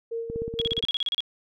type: tone with tremolo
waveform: sine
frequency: 460 Hz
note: A#4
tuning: 23 cents flat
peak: -27 dBFS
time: 0.11-0.81 s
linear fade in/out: 10 ms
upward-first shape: sine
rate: 4.3 Hz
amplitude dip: 55%
type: click train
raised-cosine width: 3 ms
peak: -21 dBFS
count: 10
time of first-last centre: 0.3-0.839 s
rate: 16.7 Hz
type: tone bursts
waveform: sine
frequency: 3322 Hz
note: G#7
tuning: in tune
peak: -23 dBFS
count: 11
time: 0.59-1.205 s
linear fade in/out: 0 ms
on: 25 ms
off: 34 ms
effects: none